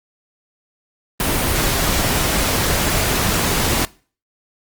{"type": "noise", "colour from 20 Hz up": "pink", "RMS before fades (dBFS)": -18, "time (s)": [1.2, 3.85], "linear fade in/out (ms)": 0, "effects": ["noise-tail reverb RT60 0.4 s tail -22 dB re dry", "Opus 32 kbps"]}